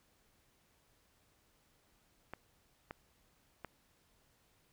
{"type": "clicks", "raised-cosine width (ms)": 0.5, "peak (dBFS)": -28, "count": 3, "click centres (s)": [2.336, 2.909, 3.647], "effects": ["pink hiss -72 dBFS RMS until 4.72 s"]}